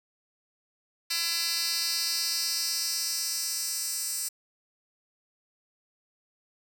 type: tone with high-pass filter sweep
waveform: 10% pulse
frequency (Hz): 336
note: E4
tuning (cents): +33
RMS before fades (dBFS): -30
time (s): 1.1-4.29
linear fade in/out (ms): 10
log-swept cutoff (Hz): 3700 to 7400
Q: 2
effects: none